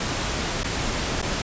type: noise with dropouts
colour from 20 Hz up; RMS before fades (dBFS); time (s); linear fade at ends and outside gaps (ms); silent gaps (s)
pink; -26; 0-1.42; 5; 0.635-0.642 / 1.218-1.225
effects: resampled to 16000 Hz